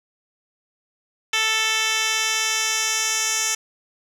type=tone with band-pass filter sweep; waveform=10% pulse; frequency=440.7 Hz; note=A4; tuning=3 cents sharp; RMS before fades=-22 dBFS; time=1.33-3.55 s; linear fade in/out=5 ms; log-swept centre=3800 to 6100 Hz; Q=1.7; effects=none